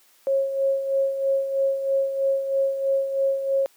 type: tone with tremolo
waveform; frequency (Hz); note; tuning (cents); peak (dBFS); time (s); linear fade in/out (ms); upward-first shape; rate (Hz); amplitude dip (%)
sine; 544; C#5; -33; -17; 0.27-3.66; 0; sine; 3.1; 60
effects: white hiss -58 dBFS RMS until 3.76 s + high-pass 300 Hz 12 dB/octave